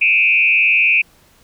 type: tone with frequency modulation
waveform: sine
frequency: 2489 Hz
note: D#7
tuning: in tune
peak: -10 dBFS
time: 0.01-1.02 s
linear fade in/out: 10 ms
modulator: 140 Hz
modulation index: 1.2
effects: pink hiss -52 dBFS RMS until 1.43 s